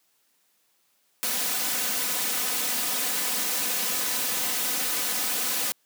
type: noise with comb filter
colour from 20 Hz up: white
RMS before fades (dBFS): -27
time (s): 1.23-5.72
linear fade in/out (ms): 0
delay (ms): 4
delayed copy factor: +0.7
effects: white hiss -68 dBFS RMS until 5.85 s + high-pass 150 Hz 12 dB/octave